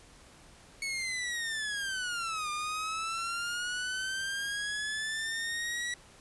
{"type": "linear two-way sweep", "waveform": "sawtooth", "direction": "down then up", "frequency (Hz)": [2217, 1200, 1940], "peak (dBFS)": -29, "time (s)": [0.82, 5.94], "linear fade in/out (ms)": 2, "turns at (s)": 2.5, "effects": ["pink hiss -56 dBFS RMS until 6.2 s", "resampled to 24000 Hz"]}